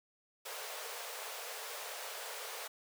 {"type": "high-pass noise", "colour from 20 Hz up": "pink", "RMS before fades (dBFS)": -44, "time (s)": [0.45, 2.68], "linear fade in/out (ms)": 10, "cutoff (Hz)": 420, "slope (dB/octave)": 96, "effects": []}